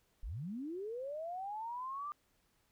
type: linear sweep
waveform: sine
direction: up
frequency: 32.37 to 1200 Hz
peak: -39 dBFS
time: 0.23-2.12 s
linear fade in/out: 0 ms
effects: pink hiss -75 dBFS RMS until 2.71 s